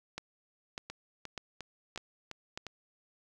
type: two click trains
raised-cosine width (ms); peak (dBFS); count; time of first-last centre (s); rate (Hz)
0.2; -24 / -21; 6 / 5; 0.9-2.667 / 0.18-2.575; 2.83 / 1.67
effects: none